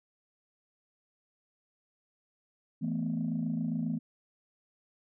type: chord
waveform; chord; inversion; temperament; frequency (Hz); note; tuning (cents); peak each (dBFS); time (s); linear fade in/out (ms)
sine; E suspended fourth; none; just; 164.81 / 219.8 / 247.2; E3 / A3 / B3; 0 / -2 / +2; -33; 2.81-3.99; 20
effects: tanh soft clip ceiling -23 dBFS